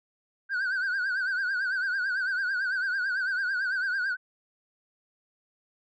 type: tone with vibrato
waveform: sine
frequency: 1525 Hz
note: G6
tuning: 48 cents flat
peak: -23 dBFS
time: 0.49-4.17 s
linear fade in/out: 50 ms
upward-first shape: triangle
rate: 9 Hz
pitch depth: 120 cents each way
effects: tanh soft clip ceiling -25 dBFS